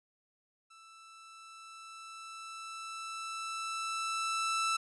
sawtooth tone with level ramp, 1324 Hz, E6, 7 cents sharp, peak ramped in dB -51 to -25 dBFS, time 0.7-4.77 s, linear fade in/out 10 ms, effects resampled to 24000 Hz

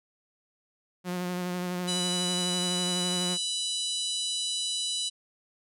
sawtooth tone with vibrato, 179.3 Hz, F3, 46 cents sharp, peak -26 dBFS, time 1.04-3.38 s, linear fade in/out 50 ms, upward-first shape sine, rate 12 Hz, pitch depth 21 cents each way
harmonic tone, 989 Hz, B5, 2 cents sharp, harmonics 3 / 4 / 5 / 6 / 7 / 8 / 9 / 10, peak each -35 / -31 / -42 / -41 / -41 / -42 / -39 / -40 dBFS, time 1.87-5.1 s, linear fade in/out 20 ms
effects none

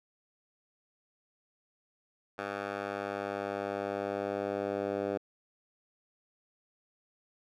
10% pulse tone with band-pass filter sweep, 100 Hz, G2, 35 cents sharp, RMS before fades -35 dBFS, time 2.38-5.18 s, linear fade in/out 10 ms, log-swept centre 1100 to 510 Hz, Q 1.2, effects none

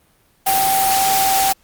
sine tone in noise, 775 Hz, G5, 20 cents flat, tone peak -15 dBFS, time 0.46-1.53 s, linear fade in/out 10 ms, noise white, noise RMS -19 dBFS, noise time 0.46-1.53 s, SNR +1 dB, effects pink hiss -57 dBFS RMS until 1.63 s + Opus 32 kbps

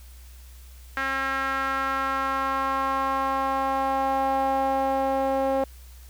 sawtooth tone with band-pass filter sweep, 269.1 Hz, C4, 49 cents sharp, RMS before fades -25 dBFS, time 0.97-5.64 s, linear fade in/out 2 ms, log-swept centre 1600 to 630 Hz, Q 3.3, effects added 62 Hz sine -43 dBFS peak until 6.09 s + white hiss -54 dBFS RMS until 6.09 s

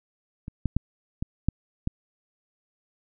clicks, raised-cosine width 5 ms, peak -23 / -12 / -10 / -16 / -9 / -13 dBFS, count 6, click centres 0.481 / 0.657 / 0.766 / 1.225 / 1.486 / 1.874 s, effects none

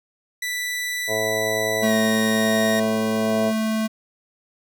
sawtooth tone with pitch glide, 1975.5 to 1866.8 Hz, B6 to A#6, 0 to +2 cents, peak -21 dBFS, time 0.42-2.8 s, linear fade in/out 5 ms, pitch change -98 cents, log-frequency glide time 1.82-1.94 s
harmonic tone, 110 Hz, A2, in tune, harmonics 1 / 2 / 3 / 4 / 5 / 6 / 7 / 9, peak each -36 / -37 / -37 / -27 / -29 / -25 / -37 / -37 dBFS, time 1.07-3.53 s, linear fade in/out 50 ms
square tone, 219.6 Hz, A3, 3 cents flat, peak -21 dBFS, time 1.82-3.88 s, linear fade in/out 20 ms
effects none

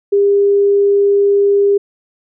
sine tone, 402.1 Hz, G4, 44 cents sharp, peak -8 dBFS, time 0.12-1.78 s, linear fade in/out 10 ms, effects none

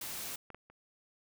white noise, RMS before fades -41 dBFS, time 0.01-0.36 s, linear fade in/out 5 ms
clicks, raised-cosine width 0.5 ms, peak -33 / -32 / -42 dBFS, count 3, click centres 0.503 / 0.546 / 0.7 s
effects none

